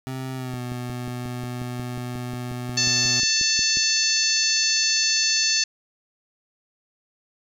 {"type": "tone with pitch glide", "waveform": "25% pulse", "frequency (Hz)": [130.81, 123.47], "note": ["C3", "B2"], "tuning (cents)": [0, 0], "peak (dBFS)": -25, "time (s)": [0.07, 3.2], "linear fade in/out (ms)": 0, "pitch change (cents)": -100, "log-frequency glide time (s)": [0.35, 0.61]}
{"type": "click train", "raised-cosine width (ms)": 3, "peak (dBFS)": -23, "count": 19, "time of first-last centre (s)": [0.54, 3.772], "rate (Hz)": 5.57}
{"type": "harmonic tone", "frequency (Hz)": 885, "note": "A5", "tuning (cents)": 10, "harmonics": [2, 3, 4, 5, 6, 7, 8], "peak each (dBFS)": [-30, -28, -32, -22, -28, -24, -32], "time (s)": [2.77, 5.64], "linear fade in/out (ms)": 5}
{"effects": []}